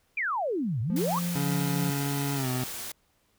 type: exponential two-way sweep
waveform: sine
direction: down then up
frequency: 2489 to 103.83 to 1218 Hz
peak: -26 dBFS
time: 0.17-1.19 s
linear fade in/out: 5 ms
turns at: 0.81 s
type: tone with tremolo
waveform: triangle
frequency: 174 Hz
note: F3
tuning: 6 cents flat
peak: -25 dBFS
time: 0.9-1.9 s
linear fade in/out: 0 ms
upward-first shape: triangle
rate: 3.5 Hz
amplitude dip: 30%
type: noise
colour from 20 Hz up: white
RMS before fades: -37 dBFS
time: 0.96-2.92 s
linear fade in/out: 5 ms
type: tone with pitch glide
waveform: 25% pulse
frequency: 141 to 127.08 Hz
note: C#3 to B2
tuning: +30 to +50 cents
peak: -24 dBFS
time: 1.35-2.64 s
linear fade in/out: 5 ms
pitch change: -180 cents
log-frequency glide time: 2.35-2.49 s
effects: pink hiss -69 dBFS RMS until 3.38 s